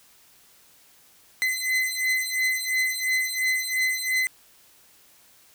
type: beating tone pair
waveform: 40% pulse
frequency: 2035 / 2037.9 Hz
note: C7 / C7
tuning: -49 / -46 cents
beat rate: 2.9 Hz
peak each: -25 / -25 dBFS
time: 1.42-4.27 s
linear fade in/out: 0 ms
effects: white hiss -56 dBFS RMS until 5.54 s